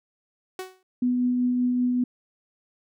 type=tone with exponential decay; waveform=sawtooth; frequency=373.3 Hz; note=F#4; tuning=15 cents sharp; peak=-25 dBFS; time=0.59-0.83 s; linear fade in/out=2 ms; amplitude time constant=51 ms
type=tone with tremolo; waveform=sine; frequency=247.8 Hz; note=B3; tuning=6 cents sharp; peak=-19 dBFS; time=1.02-2.04 s; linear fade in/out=5 ms; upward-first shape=triangle; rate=5.2 Hz; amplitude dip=25%
effects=none